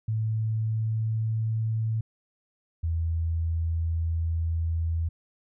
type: tone with pitch glide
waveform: sine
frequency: 110 to 111.21 Hz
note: A2 to A2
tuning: 0 to +19 cents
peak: -24 dBFS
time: 0.08-2.01 s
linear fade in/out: 5 ms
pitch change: +19 cents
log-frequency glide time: 0.23-1.53 s
type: tone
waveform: sine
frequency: 82.41 Hz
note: E2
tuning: in tune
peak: -24 dBFS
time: 2.83-5.09 s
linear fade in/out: 10 ms
effects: none